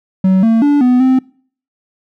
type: tone with pitch steps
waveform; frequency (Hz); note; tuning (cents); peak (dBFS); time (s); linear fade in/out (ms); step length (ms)
triangle; 188.5 / 226 / 289.3 / 249.5 / 259.7; F#3 / A3 / D4 / B3 / C4; +32 / +47 / -26 / +18 / -13; -5; 0.24-1.19; 5; 190
effects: noise-tail reverb RT60 0.5 s tail -24 dB re dry